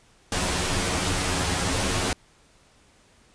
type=noise with comb filter; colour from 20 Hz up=pink; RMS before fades=-25 dBFS; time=0.32-2.13 s; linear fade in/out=2 ms; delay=11 ms; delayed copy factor=+0.85; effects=pink hiss -58 dBFS RMS until 3.34 s + resampled to 22050 Hz